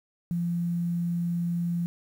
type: tone with quantisation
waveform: sine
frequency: 172.1 Hz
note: F3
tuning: 25 cents flat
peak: -25 dBFS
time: 0.31-1.86 s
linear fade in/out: 0 ms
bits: 9
effects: none